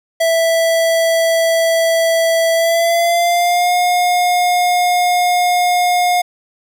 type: tone with pitch glide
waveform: square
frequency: 659.3 to 714.8 Hz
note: E5 to F5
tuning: 0 to +40 cents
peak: -12 dBFS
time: 0.2-6.22 s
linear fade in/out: 10 ms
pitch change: +140 cents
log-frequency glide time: 2.53-3.73 s
effects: none